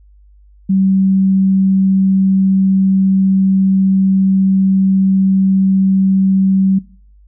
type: tone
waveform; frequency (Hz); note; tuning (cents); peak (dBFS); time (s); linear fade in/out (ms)
sine; 191.8; G3; -37; -9; 0.69-6.79; 10
effects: noise-tail reverb RT60 0.5 s tail -21 dB re dry + added 50 Hz sine -42 dBFS peak until 7.27 s